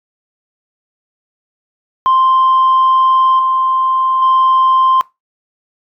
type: tone with level steps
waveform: sine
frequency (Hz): 1046.5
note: C6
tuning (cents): 0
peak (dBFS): -6 / -10 / -6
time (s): 2.06-5.01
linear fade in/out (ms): 0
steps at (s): 3.39 / 4.22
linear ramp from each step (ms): 2
effects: noise-tail reverb RT60 0.2 s tail -22 dB re dry + tanh soft clip ceiling -5 dBFS